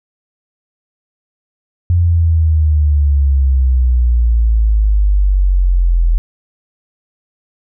sine exponential sweep, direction down, 88.1 to 41.2 Hz, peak -8 dBFS, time 1.9-6.18 s, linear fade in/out 0 ms, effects none

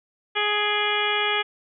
harmonic tone with a mistuned harmonic, 417.2 Hz, G#4, 8 cents sharp, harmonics 1 / 2 / 3 / 4 / 5 / 6 / 7 / 8, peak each -29 / -29 / -29 / -29 / -29 / -29 / -29 / -29 dBFS, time 0.35-1.43 s, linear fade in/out 20 ms, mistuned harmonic 6, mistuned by -63 cents, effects none

